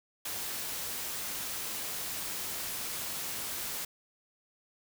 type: noise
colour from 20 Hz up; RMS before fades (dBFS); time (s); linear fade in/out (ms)
white; -37; 0.25-3.85; 5
effects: none